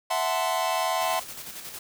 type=chord; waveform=45% pulse; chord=F# half-diminished seventh; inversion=third; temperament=equal with one note detuned; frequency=659.3 / 740 / 880 / 1036.3 Hz; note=E5 / F#5 / A5 / C6; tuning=0 / 0 / 0 / -17 cents; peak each=-29 / -29 / -32 / -29 dBFS; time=0.1-1.2 s; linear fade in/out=10 ms
type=noise with tremolo; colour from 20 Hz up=white; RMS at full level=-38 dBFS; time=1.01-1.79 s; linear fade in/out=2 ms; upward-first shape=square; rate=11 Hz; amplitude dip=40%
effects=none